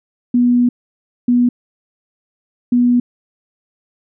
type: tone bursts at uneven times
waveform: sine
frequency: 243.9 Hz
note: B3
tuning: 21 cents flat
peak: -9 dBFS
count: 3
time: 0.34-0.69 / 1.28-1.49 / 2.72-3 s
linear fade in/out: 5 ms
effects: none